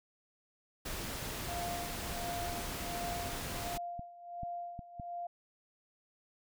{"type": "noise", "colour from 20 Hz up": "pink", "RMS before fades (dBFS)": -40, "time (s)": [0.85, 3.78], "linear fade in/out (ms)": 10}
{"type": "tone with tremolo", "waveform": "sine", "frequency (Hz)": 697, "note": "F5", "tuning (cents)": -4, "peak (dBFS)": -37, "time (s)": [1.48, 5.27], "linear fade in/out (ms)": 5, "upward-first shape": "sine", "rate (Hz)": 1.4, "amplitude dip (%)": 80}
{"type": "clicks", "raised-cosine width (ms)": 5, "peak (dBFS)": -31, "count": 4, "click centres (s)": [3.994, 4.433, 4.792, 4.998]}
{"effects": []}